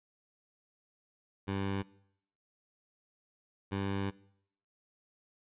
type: tone pair in turn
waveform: 15% pulse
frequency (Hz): 98 / 98.36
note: G2 / G2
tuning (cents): 0 / +6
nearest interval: unison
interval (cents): 6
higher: second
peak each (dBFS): -26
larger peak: neither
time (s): 1.47-1.83 / 3.71-4.11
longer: second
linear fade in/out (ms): 20
effects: noise-tail reverb RT60 0.7 s tail -21 dB re dry + resampled to 8000 Hz